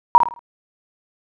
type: tone with echo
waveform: sine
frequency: 950 Hz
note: A#5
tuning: 33 cents sharp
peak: -3 dBFS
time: 0.15-0.18 s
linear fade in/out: 0 ms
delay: 53 ms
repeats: 4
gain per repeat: -9 dB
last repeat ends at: 0.392 s
effects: none